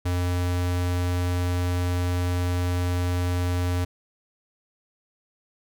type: tone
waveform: square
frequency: 89 Hz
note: F2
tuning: 33 cents sharp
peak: -23 dBFS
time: 0.05-3.85 s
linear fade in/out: 10 ms
effects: none